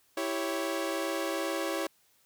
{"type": "chord", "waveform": "sawtooth", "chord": "C# diminished", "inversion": "first", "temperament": "equal", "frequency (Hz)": [329.6, 392, 554.4], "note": ["E4", "G4", "C#5"], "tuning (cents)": [0, 0, 0], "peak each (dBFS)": [-30, -33, -30], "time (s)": [0.17, 1.87], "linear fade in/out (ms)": 5, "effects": ["white hiss -67 dBFS RMS until 2.25 s"]}